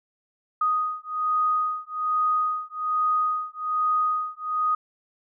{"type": "beating tone pair", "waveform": "sine", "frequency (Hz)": [1244.5, 1245.7], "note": ["D#6", "D#6"], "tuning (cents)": [0, 2], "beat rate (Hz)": 1.2, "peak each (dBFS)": -25, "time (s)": [0.61, 4.75], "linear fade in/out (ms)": 5, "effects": []}